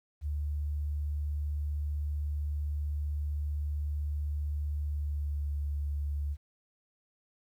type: tone with pitch glide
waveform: sine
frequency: 73.7 to 72.39 Hz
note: D2 to D2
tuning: +7 to -24 cents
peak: -30 dBFS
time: 0.21-6.37 s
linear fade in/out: 50 ms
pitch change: -31 cents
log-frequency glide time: 4.86-5.52 s
effects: 11-bit